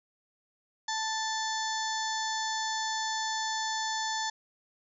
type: harmonic tone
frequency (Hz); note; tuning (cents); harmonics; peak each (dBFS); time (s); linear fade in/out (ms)
880; A5; 0; 1 / 2 / 4 / 5 / 6 / 7 / 8; -33 / -36 / -39 / -40 / -41 / -41 / -42; 0.88-4.3; 5
effects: none